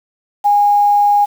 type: tone with quantisation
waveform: sine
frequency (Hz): 820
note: G#5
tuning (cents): -22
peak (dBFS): -8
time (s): 0.44-1.26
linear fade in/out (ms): 20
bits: 6
effects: none